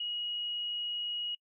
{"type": "tone", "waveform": "sine", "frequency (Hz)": 2897, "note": "F#7", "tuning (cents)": -37, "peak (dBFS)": -33, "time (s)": [0, 1.35], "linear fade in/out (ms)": 5, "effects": ["noise-tail reverb RT60 0.1 s tail -26 dB re dry"]}